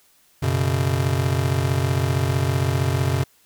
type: chord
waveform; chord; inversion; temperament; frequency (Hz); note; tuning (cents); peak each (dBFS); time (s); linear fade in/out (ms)
square; F# suspended fourth; none; just; 92.5 / 123.33 / 138.75; F#2 / B2 / C#3; 0 / -2 / +2; -24; 0.42-3.24; 10
effects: white hiss -58 dBFS RMS until 3.45 s